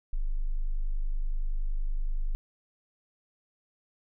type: tone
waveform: sine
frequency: 25.32 Hz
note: G#0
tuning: 43 cents flat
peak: -25 dBFS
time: 0.13-2.35 s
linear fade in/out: 0 ms
effects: none